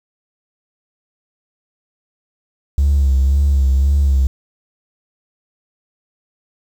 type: tone with vibrato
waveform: triangle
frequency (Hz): 68.7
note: C#2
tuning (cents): -15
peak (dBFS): -7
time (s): 2.78-4.27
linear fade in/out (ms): 0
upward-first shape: sine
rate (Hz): 1.9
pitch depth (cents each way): 62
effects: tanh soft clip ceiling -7 dBFS + 7-bit